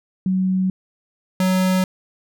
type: tone pair in turn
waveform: sine / square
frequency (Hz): 187.2 / 185.91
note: F#3 / F#3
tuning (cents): +20 / +9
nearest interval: unison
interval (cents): 11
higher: first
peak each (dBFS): -16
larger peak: neither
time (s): 0.26-0.7 / 1.4-1.84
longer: neither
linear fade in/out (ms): 2
effects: none